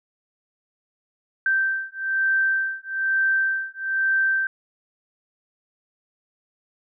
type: beating tone pair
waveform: sine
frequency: 1561 / 1562.1 Hz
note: G6 / G6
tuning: -8 / -7 cents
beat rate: 1.1 Hz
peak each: -23 dBFS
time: 1.46-4.47 s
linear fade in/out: 2 ms
effects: none